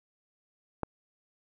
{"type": "click", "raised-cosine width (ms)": 1, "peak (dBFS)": -16, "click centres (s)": 0.833, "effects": []}